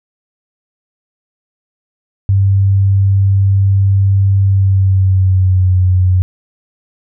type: tone with pitch glide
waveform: sine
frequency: 97.9 to 91.87 Hz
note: G2 to F#2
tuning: -2 to -12 cents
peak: -7 dBFS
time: 2.29-6.22 s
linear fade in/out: 0 ms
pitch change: -110 cents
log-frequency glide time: 4.42-5.76 s
effects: none